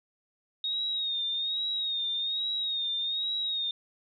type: tone with vibrato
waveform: sine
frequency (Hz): 3729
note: A#7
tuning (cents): 0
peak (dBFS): -28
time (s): 0.64-3.71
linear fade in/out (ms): 2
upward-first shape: sine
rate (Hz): 1.2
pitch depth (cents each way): 62
effects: none